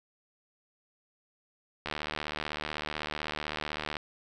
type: click train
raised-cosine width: 0.3 ms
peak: -17 dBFS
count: 161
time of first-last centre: 1.86-3.968 s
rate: 75.9 Hz
effects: none